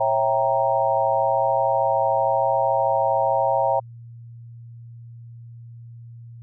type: chord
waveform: sine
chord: C# diminished seventh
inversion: none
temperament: equal with one note detuned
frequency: 546.1 / 659.3 / 784 / 932.3 Hz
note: C#5 / E5 / G5 / Bb5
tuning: -26 / 0 / 0 / 0 cents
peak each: -23 dBFS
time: 0-3.8 s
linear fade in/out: 10 ms
effects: added 117 Hz sine -38 dBFS peak until 6.42 s